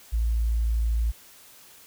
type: tone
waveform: sine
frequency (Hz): 56.5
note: A1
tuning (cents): +47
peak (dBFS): -21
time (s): 0.12-1.12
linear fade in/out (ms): 20
effects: white hiss -51 dBFS RMS until 1.86 s